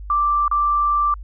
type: tone with dropouts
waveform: sine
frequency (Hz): 1174.7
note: D6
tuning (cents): 0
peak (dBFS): -15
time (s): 0.1-1.14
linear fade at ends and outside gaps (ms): 2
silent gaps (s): 0.48-0.513
effects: added 50 Hz sine -31 dBFS peak until 1.23 s